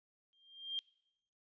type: tone with exponential growth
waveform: sine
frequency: 3193 Hz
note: G7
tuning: 31 cents sharp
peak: -33 dBFS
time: 0.33-0.79 s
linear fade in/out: 0 ms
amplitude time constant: 100 ms
effects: noise-tail reverb RT60 0.8 s tail -22 dB re dry + resampled to 16000 Hz